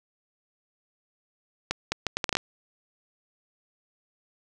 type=accelerating click train; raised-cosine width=0.2 ms; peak=-8 dBFS; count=9; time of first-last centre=1.71-2.37 s; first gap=210 ms; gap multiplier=0.7; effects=none